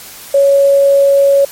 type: tone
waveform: sine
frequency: 557 Hz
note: C#5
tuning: 8 cents sharp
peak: -5 dBFS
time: 0.34-1.45 s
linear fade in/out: 5 ms
effects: white hiss -32 dBFS RMS until 1.51 s + MP3 64 kbps